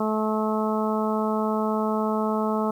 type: harmonic tone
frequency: 216.4 Hz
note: A3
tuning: 29 cents flat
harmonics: 1 / 2 / 3 / 4 / 5 / 6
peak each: -25 / -28 / -30 / -31 / -32 / -33 dBFS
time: 0-2.71 s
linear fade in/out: 5 ms
effects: 9-bit